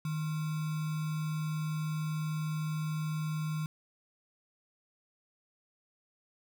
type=tone with sample-and-hold; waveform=sine; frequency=155.56 Hz; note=D#3; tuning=in tune; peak=-31 dBFS; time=0.05-3.66 s; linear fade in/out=2 ms; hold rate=1225 Hz; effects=none